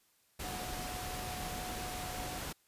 sine tone in noise, 731 Hz, F#5, 21 cents flat, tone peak -44 dBFS, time 0.43-2.39 s, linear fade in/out 10 ms, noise pink, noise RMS -41 dBFS, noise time 0.39-2.53 s, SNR -6 dB, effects white hiss -71 dBFS RMS until 2.67 s + resampled to 32000 Hz

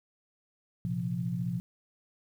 sine chord, Bb suspended second, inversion none, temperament equal, 116.54 / 130.81 / 174.61 Hz, Bb2 / C3 / F3, 0 / 0 / 0 cents, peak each -36 / -35 / -32 dBFS, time 0.85-1.6 s, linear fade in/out 0 ms, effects 10-bit

